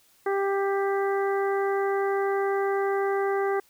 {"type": "harmonic tone", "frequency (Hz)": 394.5, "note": "G4", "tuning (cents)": 11, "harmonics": [1, 2, 3, 4, 5], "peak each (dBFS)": [-24, -30, -34, -36, -38], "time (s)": [0.26, 3.6], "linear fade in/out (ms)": 5, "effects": ["white hiss -61 dBFS RMS until 3.69 s"]}